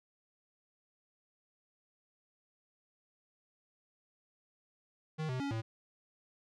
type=tone with pitch steps; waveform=square; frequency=156.5 / 128.1 / 280.2 / 112.1 Hz; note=D#3 / C3 / C#4 / A2; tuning=+10 / -36 / +19 / +33 cents; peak=-35 dBFS; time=5.18-5.62 s; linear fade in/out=20 ms; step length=110 ms; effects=low-pass 5000 Hz 12 dB/octave